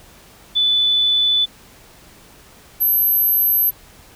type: tone pair in turn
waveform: sine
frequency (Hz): 3486 / 12423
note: A7 / G9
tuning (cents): -17 / -17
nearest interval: octave + minor seventh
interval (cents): 2200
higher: second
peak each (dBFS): -13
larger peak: neither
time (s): 0.55-1.46 / 2.8-3.71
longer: neither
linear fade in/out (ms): 20
effects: pink hiss -46 dBFS RMS until 4.15 s